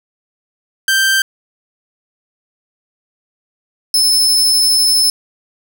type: tone pair in turn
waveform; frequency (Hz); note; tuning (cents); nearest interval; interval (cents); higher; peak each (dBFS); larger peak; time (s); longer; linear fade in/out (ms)
sawtooth; 1568 / 5248; G6 / E8; 0 / -9; octave + major sixth; 2091; second; -7; neither; 0.88-1.22 / 3.94-5.1; second; 2
effects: none